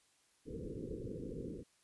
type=low-pass noise; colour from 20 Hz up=white; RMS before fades=-44 dBFS; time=0.45-1.64 s; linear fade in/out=50 ms; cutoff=500 Hz; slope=96 dB/octave; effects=white hiss -72 dBFS RMS until 1.83 s + resampled to 24000 Hz